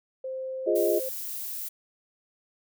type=tone; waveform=sine; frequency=523 Hz; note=C5; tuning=1 cent flat; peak=-31 dBFS; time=0.24-1.09 s; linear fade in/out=5 ms
type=chord; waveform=sine; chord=F minor seventh; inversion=none; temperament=equal; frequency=349.2 / 415.3 / 523.3 / 622.3 Hz; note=F4 / Ab4 / C5 / Eb5; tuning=0 / 0 / 0 / 0 cents; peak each=-26 dBFS; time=0.66-1 s; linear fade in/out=20 ms
type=noise; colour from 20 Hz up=violet; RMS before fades=-35 dBFS; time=0.75-1.69 s; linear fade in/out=10 ms
effects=none